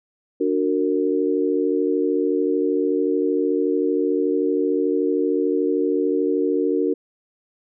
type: chord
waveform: sine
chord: D augmented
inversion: none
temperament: just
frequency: 293.7 / 367.1 / 458.9 Hz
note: D4 / F#4 / A#4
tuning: 0 / -14 / -27 cents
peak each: -22 dBFS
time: 0.4-6.94 s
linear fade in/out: 10 ms
effects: none